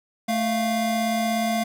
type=tone pair together; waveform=square; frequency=220 / 696.7 Hz; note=A3 / F5; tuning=0 / -4 cents; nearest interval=octave + minor sixth; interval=1996 cents; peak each=-25 dBFS; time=0.28-1.64 s; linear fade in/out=10 ms; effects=none